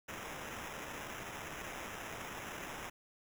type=noise with sample-and-hold; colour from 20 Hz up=blue; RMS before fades=-45 dBFS; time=0.08-2.9 s; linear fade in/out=10 ms; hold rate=4410 Hz; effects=none